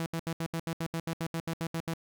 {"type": "tone bursts", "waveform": "sawtooth", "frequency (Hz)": 164.81, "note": "E3", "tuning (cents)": 0, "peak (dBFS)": -27, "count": 15, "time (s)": [0, 1.937], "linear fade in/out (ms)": 0, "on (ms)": 61, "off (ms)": 73, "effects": []}